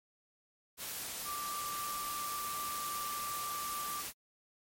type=tone in noise; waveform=sine; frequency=1174.7 Hz; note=D6; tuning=in tune; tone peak=-38 dBFS; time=1.24-4.04 s; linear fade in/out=50 ms; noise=white; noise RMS=-41 dBFS; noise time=0.77-4.13 s; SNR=0 dB; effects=MP3 64 kbps